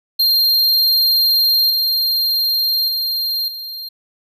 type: tone with level steps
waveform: square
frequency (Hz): 4193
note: C8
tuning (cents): +3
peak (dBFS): -12 / -15 / -18 / -27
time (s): 0.19-3.89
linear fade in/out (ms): 10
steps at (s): 1.7 / 2.88 / 3.48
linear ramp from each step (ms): 2
effects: none